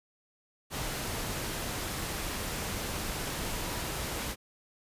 sine tone in noise, 970 Hz, B5, 31 cents flat, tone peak -46 dBFS, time 3.51-3.85 s, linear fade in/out 50 ms, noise pink, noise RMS -35 dBFS, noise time 0.7-4.36 s, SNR -14 dB, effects resampled to 32000 Hz

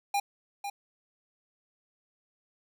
square tone with echo, 806 Hz, G5, 48 cents sharp, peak -26 dBFS, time 0.14-0.2 s, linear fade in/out 5 ms, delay 500 ms, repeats 1, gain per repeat -8 dB, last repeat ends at 0.7 s, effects none

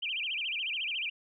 sine tone with vibrato, 2736 Hz, F7, 36 cents flat, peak -31 dBFS, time 0.02-1.1 s, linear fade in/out 10 ms, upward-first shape sine, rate 14 Hz, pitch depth 270 cents each way, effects none

